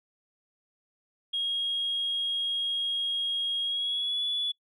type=tone with pitch glide; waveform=sine; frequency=3273 to 3424 Hz; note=G#7 to A7; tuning=-26 to -48 cents; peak=-26 dBFS; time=1.33-4.52 s; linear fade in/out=10 ms; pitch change=+78 cents; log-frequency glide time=3.63-4.24 s; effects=noise-tail reverb RT60 0.1 s tail -24 dB re dry + tanh soft clip ceiling -22 dBFS